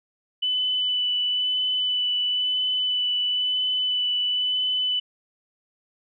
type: tone with vibrato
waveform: sine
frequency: 2992 Hz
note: F#7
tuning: 19 cents sharp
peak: -21 dBFS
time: 0.42-5 s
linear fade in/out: 10 ms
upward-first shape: sine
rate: 1 Hz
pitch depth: 11 cents each way
effects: none